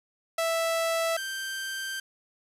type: tone pair in turn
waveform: sawtooth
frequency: 659.3 / 1568.1 Hz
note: E5 / G6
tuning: 0 / 0 cents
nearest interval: octave + minor third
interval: 1500 cents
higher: second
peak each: -21 / -28 dBFS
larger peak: first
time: 0.38-1.17 / 1.17-2 s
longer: second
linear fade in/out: 5 ms
effects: resampled to 32000 Hz + 8-bit